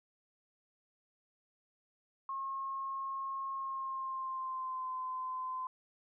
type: tone with pitch glide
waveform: sine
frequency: 1080 to 1028.8 Hz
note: C#6 to C6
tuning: -45 to -30 cents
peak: -36 dBFS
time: 2.29-5.67 s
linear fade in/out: 2 ms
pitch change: -85 cents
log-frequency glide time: 3.54-4.92 s
effects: none